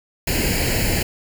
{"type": "noise with comb filter", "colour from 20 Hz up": "pink", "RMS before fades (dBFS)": -20, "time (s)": [0.27, 1.03], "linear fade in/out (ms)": 5, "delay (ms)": 0.42, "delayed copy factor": 0.8, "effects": []}